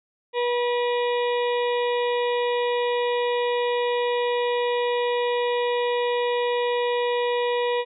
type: harmonic tone with a mistuned harmonic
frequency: 484.9 Hz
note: B4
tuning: 32 cents flat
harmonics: 1 / 2 / 4 / 5 / 6 / 7 / 8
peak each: -22 / -28 / -34 / -36 / -38 / -39 / -40 dBFS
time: 0.33-7.85 s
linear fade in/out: 50 ms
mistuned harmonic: 8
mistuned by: -55 cents
effects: none